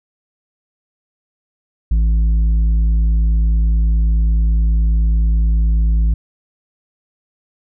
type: tone with tanh clipping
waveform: sine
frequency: 54.7 Hz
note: A1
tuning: 9 cents flat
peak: -12 dBFS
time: 1.91-6.14 s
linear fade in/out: 5 ms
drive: 6 dB
effects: none